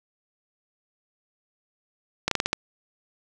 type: slowing click train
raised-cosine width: 0.2 ms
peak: -5 dBFS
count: 6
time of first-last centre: 2.28-2.53 s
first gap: 33 ms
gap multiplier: 1.21
effects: none